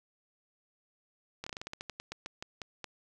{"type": "slowing click train", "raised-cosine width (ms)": 0.2, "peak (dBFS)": -22, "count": 16, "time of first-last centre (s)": [1.44, 2.843], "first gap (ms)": 25, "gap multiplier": 1.17, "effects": []}